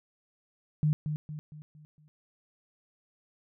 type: tone with echo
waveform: sine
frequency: 151.7 Hz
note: D#3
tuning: 44 cents flat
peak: -22 dBFS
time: 0.83-0.93 s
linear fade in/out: 0 ms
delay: 230 ms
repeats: 5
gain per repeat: -7 dB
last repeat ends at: 2.08 s
effects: none